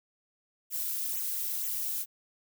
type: noise with flanger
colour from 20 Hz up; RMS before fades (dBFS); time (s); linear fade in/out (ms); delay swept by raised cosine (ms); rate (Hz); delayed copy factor
violet; -33; 0.7-2.06; 50; 0.2 to 3; 2.1; -0.85
effects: none